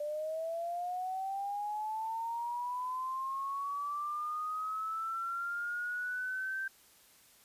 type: linear sweep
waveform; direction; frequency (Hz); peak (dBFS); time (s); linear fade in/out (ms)
sine; up; 587.3 to 1568; -34; 0-6.68; 5
effects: white hiss -62 dBFS RMS until 7.44 s + resampled to 32000 Hz